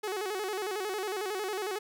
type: tone with vibrato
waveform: sawtooth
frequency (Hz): 399.1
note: G4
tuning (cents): +31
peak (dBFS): -28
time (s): 0.03-1.79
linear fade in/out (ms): 10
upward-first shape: square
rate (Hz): 11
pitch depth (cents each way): 110
effects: none